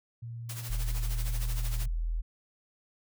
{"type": "tone with pitch glide", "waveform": "sine", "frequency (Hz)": [116.54, 117.49], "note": ["A#2", "A#2"], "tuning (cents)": [0, 14], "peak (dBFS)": -37, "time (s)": [0.22, 1.88], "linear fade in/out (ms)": 10, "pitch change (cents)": 14, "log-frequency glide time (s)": [0.35, 1.18]}
{"type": "noise with tremolo", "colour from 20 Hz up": "white", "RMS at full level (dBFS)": -40, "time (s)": [0.49, 1.86], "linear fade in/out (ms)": 5, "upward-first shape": "sine", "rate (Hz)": 13, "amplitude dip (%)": 65}
{"type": "tone", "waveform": "sine", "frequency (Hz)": 41.08, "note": "E1", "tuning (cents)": -5, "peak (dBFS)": -28, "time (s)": [0.69, 2.22], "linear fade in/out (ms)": 20}
{"effects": []}